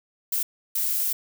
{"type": "noise bursts at uneven times", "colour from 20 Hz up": "violet", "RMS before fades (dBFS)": -25, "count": 2, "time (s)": [[0.32, 0.43], [0.75, 1.13]], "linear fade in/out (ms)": 5, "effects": []}